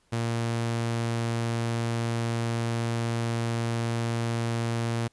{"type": "tone", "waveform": "sawtooth", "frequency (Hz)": 116.1, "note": "A#2", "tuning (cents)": -7, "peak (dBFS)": -22, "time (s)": [0.12, 5.08], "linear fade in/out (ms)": 10, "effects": ["pink hiss -67 dBFS RMS until 5.12 s", "resampled to 24000 Hz"]}